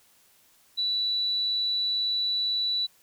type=tone; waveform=sine; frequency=3951 Hz; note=B7; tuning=in tune; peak=-24 dBFS; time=0.77-2.87 s; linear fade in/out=20 ms; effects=white hiss -61 dBFS RMS until 3.02 s